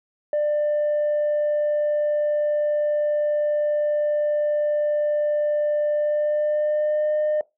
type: tone with pitch glide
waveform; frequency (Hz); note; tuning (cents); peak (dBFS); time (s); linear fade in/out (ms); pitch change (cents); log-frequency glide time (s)
sine; 595 to 606.5; D5 to D#5; +22 to -44; -17; 0.33-7.41; 2; +34; 5.91-7.15
effects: noise-tail reverb RT60 0.2 s tail -21 dB re dry + tanh soft clip ceiling -17 dBFS